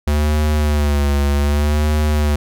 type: tone with vibrato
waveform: square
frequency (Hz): 73.42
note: D2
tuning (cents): 0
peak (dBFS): -14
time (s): 0.07-2.36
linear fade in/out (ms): 5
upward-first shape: sine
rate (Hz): 0.66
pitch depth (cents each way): 57
effects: none